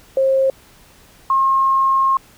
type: tone pair in turn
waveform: sine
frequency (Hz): 534 / 1073.6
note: C5 / C6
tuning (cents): +35 / +44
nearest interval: octave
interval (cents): 1209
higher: second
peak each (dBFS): -12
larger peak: neither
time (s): 0.17-0.5 / 1.3-2.17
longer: second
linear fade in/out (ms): 2
effects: pink hiss -48 dBFS RMS until 2.37 s